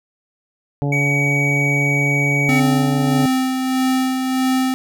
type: harmonic tone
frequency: 142.5 Hz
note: C#3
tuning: 48 cents sharp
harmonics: 1 / 2 / 3 / 4 / 5 / 6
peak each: -18 / -24 / -28 / -30 / -32 / -34 dBFS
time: 0.82-3.26 s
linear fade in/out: 0 ms
type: tone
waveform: triangle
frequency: 2262 Hz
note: C#7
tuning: 34 cents sharp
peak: -16 dBFS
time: 0.92-2.6 s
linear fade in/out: 5 ms
type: tone with tremolo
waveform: square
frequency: 259.7 Hz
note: C4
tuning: 13 cents flat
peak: -15 dBFS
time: 2.49-4.74 s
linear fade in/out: 0 ms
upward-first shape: sine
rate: 1.6 Hz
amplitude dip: 40%
effects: none